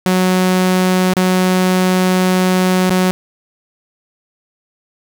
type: tone with dropouts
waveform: sawtooth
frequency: 184.4 Hz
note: F#3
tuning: 6 cents flat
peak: -7 dBFS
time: 0.06-3.11 s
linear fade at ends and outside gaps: 0 ms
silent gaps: 1.136-1.167 / 2.896-2.905 s
effects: none